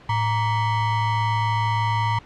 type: ring-modulated tone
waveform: square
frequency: 523.3 Hz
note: C5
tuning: in tune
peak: -17 dBFS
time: 0.09-2.19 s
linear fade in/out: 5 ms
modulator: 414 Hz
effects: pink hiss -47 dBFS RMS until 2.25 s + low-pass 3000 Hz 12 dB/octave